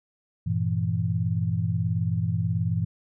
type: chord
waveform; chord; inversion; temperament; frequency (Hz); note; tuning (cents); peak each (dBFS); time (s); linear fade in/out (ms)
sine; E diminished; first; equal; 98 / 116.54 / 164.81; G2 / Bb2 / E3; 0 / 0 / 0; -27; 0.46-2.85; 10
effects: none

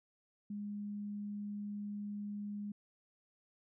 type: tone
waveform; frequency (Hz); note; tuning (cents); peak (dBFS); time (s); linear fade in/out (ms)
sine; 205.7; G#3; -16; -39; 0.5-2.72; 5
effects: none

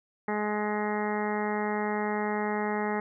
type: harmonic tone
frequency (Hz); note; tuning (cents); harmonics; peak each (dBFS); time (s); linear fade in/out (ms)
210; G#3; +19; 1 / 2 / 3 / 4 / 5 / 6 / 7 / 8 / 9 / 10; -32 / -32 / -39 / -33 / -41 / -40 / -44 / -44 / -38 / -43; 0.28-3; 2
effects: none

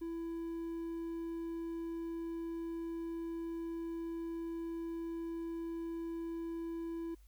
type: tone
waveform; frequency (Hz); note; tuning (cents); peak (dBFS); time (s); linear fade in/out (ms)
triangle; 332.9; E4; +17; -36; 0.01-7.15; 10
effects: added 50 Hz sine -57 dBFS peak until 7.27 s + white hiss -73 dBFS RMS until 7.27 s

